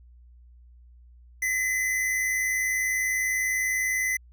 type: tone pair together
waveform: square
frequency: 1930 / 2030 Hz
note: B6 / B6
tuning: -40 / +47 cents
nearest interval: minor second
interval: 87 cents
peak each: -34 / -25 dBFS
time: 1.42-4.17 s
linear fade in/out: 5 ms
effects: added 60 Hz sine -49 dBFS peak until 4.32 s